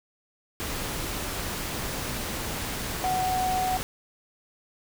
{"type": "tone in noise", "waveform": "sine", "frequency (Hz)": 743, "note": "F#5", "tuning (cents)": 7, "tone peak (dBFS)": -24, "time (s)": [3.04, 3.77], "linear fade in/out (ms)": 0, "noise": "pink", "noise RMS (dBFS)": -32, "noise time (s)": [0.6, 3.83], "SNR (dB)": 5, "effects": []}